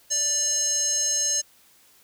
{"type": "tone with band-pass filter", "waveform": "square", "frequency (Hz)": 586, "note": "D5", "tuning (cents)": -4, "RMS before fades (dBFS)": -24, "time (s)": [0.1, 1.42], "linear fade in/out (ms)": 20, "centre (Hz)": 6300, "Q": 9.3, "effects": ["white hiss -57 dBFS RMS until 2.03 s"]}